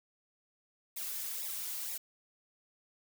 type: noise with flanger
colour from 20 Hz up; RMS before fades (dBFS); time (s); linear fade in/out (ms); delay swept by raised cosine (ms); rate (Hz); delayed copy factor
blue; -39; 0.96-1.98; 10; 0.65 to 3.75; 2.1; -0.95
effects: none